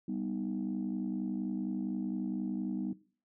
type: chord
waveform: sine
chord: G augmented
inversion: none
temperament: equal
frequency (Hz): 196 / 246.9 / 311.1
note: G3 / B3 / D#4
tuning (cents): 0 / 0 / 0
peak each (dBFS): -36 / -36 / -38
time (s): 0.08-2.93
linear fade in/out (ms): 5
effects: noise-tail reverb RT60 0.4 s tail -18 dB re dry + tanh soft clip ceiling -26 dBFS